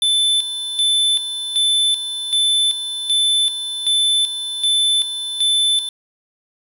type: tone with tremolo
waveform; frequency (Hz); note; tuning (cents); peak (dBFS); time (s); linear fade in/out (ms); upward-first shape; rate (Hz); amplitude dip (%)
square; 3520; A7; 0; -14; 0.02-5.89; 2; square; 1.3; 65
effects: resampled to 32000 Hz + 7-bit